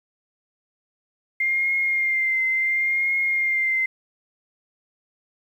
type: tone with vibrato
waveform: sine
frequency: 2109 Hz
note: C7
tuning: 13 cents sharp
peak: -19 dBFS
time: 1.4-3.86 s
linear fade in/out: 5 ms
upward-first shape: triangle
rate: 0.71 Hz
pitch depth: 36 cents each way
effects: 9-bit